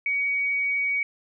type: tone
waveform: sine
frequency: 2254 Hz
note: C#7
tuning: 28 cents sharp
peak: -22 dBFS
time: 0.06-1.03 s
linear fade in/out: 2 ms
effects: none